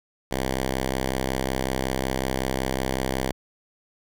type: tone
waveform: 5% pulse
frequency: 65.41 Hz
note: C2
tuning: in tune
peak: -13 dBFS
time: 0.31-3.32 s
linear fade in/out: 5 ms
effects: none